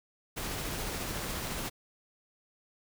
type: noise with tremolo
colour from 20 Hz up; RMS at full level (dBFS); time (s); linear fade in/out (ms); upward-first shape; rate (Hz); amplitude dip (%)
pink; -35; 0.36-1.7; 20; triangle; 14; 25
effects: none